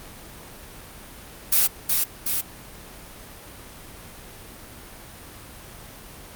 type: noise with echo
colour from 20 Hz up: blue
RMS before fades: -18 dBFS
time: 1.52-1.67 s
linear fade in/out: 5 ms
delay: 370 ms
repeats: 2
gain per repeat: -3 dB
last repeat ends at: 2.41 s
effects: pink hiss -42 dBFS RMS until 6.35 s + Opus 32 kbps